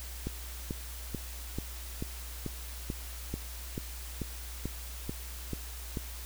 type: click train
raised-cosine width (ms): 3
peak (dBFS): -21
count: 14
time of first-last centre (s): 0.27-5.972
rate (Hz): 2.28
effects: added 60 Hz sine -41 dBFS peak until 6.25 s + white hiss -46 dBFS RMS until 6.25 s